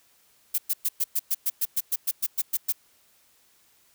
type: noise bursts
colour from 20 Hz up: violet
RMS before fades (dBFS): -24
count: 15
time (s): 0.54-2.725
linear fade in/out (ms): 10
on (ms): 43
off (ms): 110
effects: white hiss -62 dBFS RMS until 3.94 s